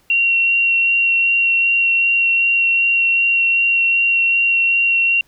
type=tone with vibrato; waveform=sine; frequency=2742 Hz; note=F7; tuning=32 cents flat; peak=-12 dBFS; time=0.1-5.21 s; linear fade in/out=2 ms; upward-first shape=sine; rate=2.6 Hz; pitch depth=10 cents each way; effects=pink hiss -57 dBFS RMS until 5.27 s